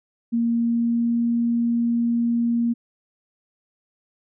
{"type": "tone with pitch glide", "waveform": "sine", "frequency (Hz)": [233.1, 234.9], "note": ["A#3", "A#3"], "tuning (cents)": [0, 13], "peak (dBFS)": -18, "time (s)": [0.32, 2.74], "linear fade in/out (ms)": 20, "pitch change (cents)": 13, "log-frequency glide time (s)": [0.49, 1.25], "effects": []}